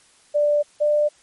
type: tone pair in turn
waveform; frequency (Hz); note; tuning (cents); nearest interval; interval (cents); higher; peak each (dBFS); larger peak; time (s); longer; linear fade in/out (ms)
sine; 589 / 594.8; D5 / D5; +5 / +22; unison; 17; second; -15; neither; 0.34-0.63 / 0.8-1.09; neither; 20
effects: white hiss -55 dBFS RMS until 1.22 s + MP3 48 kbps